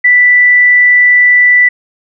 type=tone; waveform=sine; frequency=1975 Hz; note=B6; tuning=in tune; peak=-3 dBFS; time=0.04-1.69 s; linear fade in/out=10 ms; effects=none

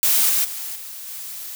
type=noise with level steps; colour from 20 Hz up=blue; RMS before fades=-17 / -19 / -30 / -35 / -33 dBFS; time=0.03-1.55 s; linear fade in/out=0 ms; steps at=0.29 / 0.44 / 0.75 / 1.07 s; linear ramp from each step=10 ms; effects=none

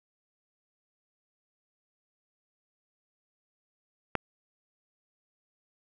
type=click; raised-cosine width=0.5 ms; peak=-11 dBFS; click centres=4.153 s; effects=none

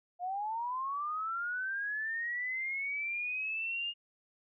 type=linear sweep; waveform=sine; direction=up; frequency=698 to 2848 Hz; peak=-33 dBFS; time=0.19-3.94 s; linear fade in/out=50 ms; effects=none

